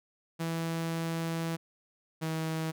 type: tone pair in turn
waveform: sawtooth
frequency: 164.81 / 160.21 Hz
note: E3 / E3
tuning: 0 / -49 cents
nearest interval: unison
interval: 49 cents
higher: first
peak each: -27 dBFS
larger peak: neither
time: 0.39-1.57 / 2.21-2.72 s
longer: first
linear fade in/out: 20 ms
effects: none